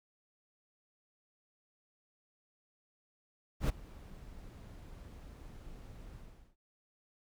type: noise with ADSR envelope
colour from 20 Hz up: brown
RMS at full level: -27 dBFS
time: 3.6-6.56 s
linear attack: 90 ms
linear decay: 15 ms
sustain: -23 dB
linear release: 410 ms
effects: none